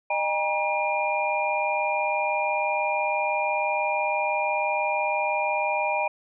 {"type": "tone cluster", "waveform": "sine", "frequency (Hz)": [611, 805, 951, 2407], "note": ["D#5", "G5", "A#5", "D7"], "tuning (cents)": [-32, 46, 34, 42], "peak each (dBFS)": -28, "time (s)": [0.1, 6.08], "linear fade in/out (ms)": 5, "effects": []}